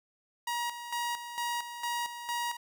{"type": "tone with tremolo", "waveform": "sawtooth", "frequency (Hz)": 952, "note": "A#5", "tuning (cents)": 36, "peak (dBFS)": -27, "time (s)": [0.47, 2.57], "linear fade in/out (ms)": 5, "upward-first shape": "square", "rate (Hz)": 2.2, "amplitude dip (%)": 65, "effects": []}